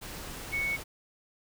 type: tone in noise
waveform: sine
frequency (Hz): 2217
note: C#7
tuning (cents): 0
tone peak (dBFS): -28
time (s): 0.52-0.77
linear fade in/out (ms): 20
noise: pink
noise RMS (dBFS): -41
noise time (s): 0.01-0.84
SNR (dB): +10
effects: none